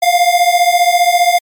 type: beating tone pair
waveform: square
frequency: 696 / 711 Hz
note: F5 / F5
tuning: -6 / +31 cents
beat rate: 15 Hz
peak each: -12 dBFS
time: 0.02-1.39 s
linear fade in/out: 10 ms
effects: MP3 96 kbps